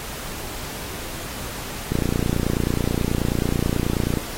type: click train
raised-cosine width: 3 ms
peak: -8 dBFS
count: 67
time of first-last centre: 1.92-4.173 s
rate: 29.3 Hz
effects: pink hiss -33 dBFS RMS until 4.37 s + AAC 48 kbps